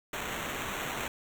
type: noise with sample-and-hold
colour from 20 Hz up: blue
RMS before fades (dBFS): -36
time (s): 0.13-1.08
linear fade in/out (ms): 2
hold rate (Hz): 4900
effects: none